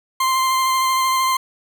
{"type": "tone with vibrato", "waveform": "40% pulse", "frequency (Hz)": 1046.5, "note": "C6", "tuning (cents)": 0, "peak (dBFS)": -15, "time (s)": [0.2, 1.37], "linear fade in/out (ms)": 5, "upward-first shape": "square", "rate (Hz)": 13, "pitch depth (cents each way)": 11, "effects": []}